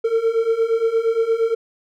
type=beating tone pair; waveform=triangle; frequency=448.7 / 457.3 Hz; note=A4 / A#4; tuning=+34 / -33 cents; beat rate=8.6 Hz; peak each=-19 / -16 dBFS; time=0.04-1.55 s; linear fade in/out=10 ms; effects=none